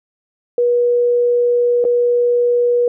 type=tone with dropouts; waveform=sine; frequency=483.2 Hz; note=B4; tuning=38 cents flat; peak=-11 dBFS; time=0.58-2.88 s; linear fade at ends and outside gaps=2 ms; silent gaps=1.842-1.85 s; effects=none